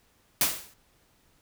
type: noise with exponential decay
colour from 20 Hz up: white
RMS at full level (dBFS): -20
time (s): 0.41-0.74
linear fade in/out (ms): 2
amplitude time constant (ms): 71
effects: pink hiss -65 dBFS RMS until 1.41 s